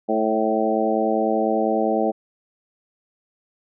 harmonic tone with a mistuned harmonic, 110 Hz, A2, in tune, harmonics 2 / 3 / 4 / 5 / 6 / 7, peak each -25 / -25 / -25 / -25 / -25 / -25 dBFS, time 0.08-2.12 s, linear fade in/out 20 ms, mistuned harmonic 6, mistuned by -15 cents, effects none

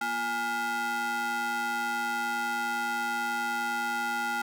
square ring-modulated tone, 293.7 Hz, D4, in tune, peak -26 dBFS, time 0.01-4.42 s, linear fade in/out 5 ms, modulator 1120 Hz, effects none

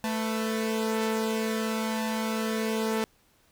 sawtooth tone cluster, 220.6 / 441.7 / 500 Hz, A3 / A4 / B4, +5 / +7 / +21 cents, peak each -24 / -30 / -32 dBFS, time 0.04-3.04 s, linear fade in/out 0 ms, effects pink hiss -64 dBFS RMS until 3.51 s

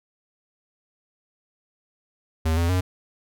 square tone with pitch steps, 80.2 / 84.8 / 91.5 Hz, E2 / E2 / F#2, -47 / +50 / -19 cents, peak -20 dBFS, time 2.45-2.81 s, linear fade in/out 10 ms, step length 120 ms, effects none

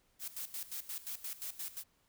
blue noise with tremolo, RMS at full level -41 dBFS, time 0.19-1.84 s, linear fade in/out 50 ms, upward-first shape square, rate 5.7 Hz, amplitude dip 80%, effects pink hiss -73 dBFS RMS until 2.08 s

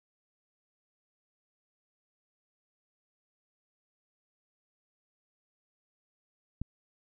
click, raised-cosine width 5 ms, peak -22 dBFS, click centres 6.616 s, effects none

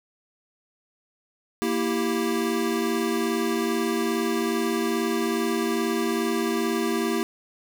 square chord, E diminished, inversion second, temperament equal, 233.1 / 329.6 / 392 Hz, Bb3 / E4 / G4, 0 / 0 / 0 cents, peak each -28 dBFS, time 1.62-7.23 s, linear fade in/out 0 ms, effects none

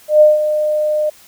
sine tone with ADSR envelope, 607 Hz, D#5, 43 cents flat, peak -3 dBFS, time 0.08-1.1 s, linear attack 130 ms, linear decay 170 ms, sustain -10 dB, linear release 10 ms, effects white hiss -45 dBFS RMS until 1.27 s

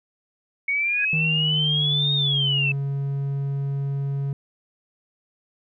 sine exponential two-way sweep, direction up then down, 2217 to 3734 to 2611 Hz, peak -20 dBFS, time 0.68-2.72 s, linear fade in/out 5 ms, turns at 2.14 s
sine tone with exponential growth, 1661.2 Hz, G#6, in tune, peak -21 dBFS, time 0.83-1.05 s, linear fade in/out 5 ms, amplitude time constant 47 ms
triangle tone with pitch glide, 157.9 to 139.06 Hz, D#3 to C#3, +26 to +6 cents, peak -21 dBFS, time 1.13-4.33 s, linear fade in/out 2 ms, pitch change -220 cents, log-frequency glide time 1.28-2.38 s
effects none

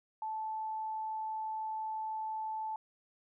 sine tone, 874 Hz, A5, 12 cents flat, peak -35 dBFS, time 0.22-2.76 s, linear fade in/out 2 ms, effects none

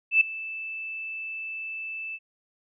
sine tone with ADSR envelope, 2637 Hz, E7, in tune, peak -13 dBFS, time 0.11-2.19 s, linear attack 99 ms, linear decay 6 ms, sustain -19 dB, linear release 45 ms, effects none

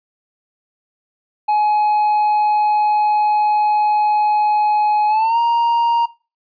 triangle tone with pitch glide, 843 to 935.4 Hz, G#5 to A#5, +26 to +6 cents, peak -11 dBFS, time 1.48-6.06 s, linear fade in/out 10 ms, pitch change +180 cents, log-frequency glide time 5.08-5.38 s, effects noise-tail reverb RT60 0.3 s tail -19 dB re dry + resampled to 11025 Hz

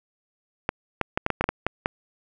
clicks, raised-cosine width 0.5 ms, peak -7 dBFS, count 10, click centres 0.691 / 1.013 / 1.175 / 1.264 / 1.303 / 1.41 / 1.441 / 1.49 / 1.666 / 1.859 s, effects none

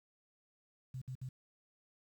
sine tone bursts, 128.9 Hz, C3, 26 cents flat, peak -40 dBFS, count 3, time 0.94-1.29 s, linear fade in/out 5 ms, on 76 ms, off 61 ms, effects 11-bit

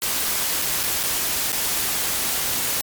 white noise with dropouts, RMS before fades -23 dBFS, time 0.02-2.81 s, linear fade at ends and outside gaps 0 ms, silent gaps 0.617-0.621 / 0.831-0.836 / 1.031-1.036 / 1.52-1.528 s, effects MP3 96 kbps

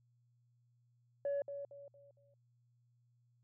sine tone with echo, 565 Hz, C#5, 33 cents sharp, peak -32 dBFS, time 1.25-1.42 s, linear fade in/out 2 ms, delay 230 ms, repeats 4, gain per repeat -9 dB, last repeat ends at 2.34 s, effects tanh soft clip ceiling -31 dBFS + added 120 Hz sine -70 dBFS peak until 3.43 s

